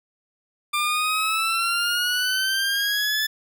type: exponential sweep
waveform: 20% pulse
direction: up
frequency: 1188 to 1745 Hz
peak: -16 dBFS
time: 0.73-3.27 s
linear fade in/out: 10 ms
effects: none